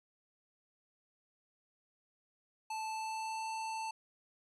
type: tone with pitch glide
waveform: square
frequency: 877 to 887.2 Hz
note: A5 to A5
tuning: -6 to +14 cents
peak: -38 dBFS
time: 2.7-3.91 s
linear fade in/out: 5 ms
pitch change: +20 cents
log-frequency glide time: 2.85-3.48 s
effects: resampled to 24000 Hz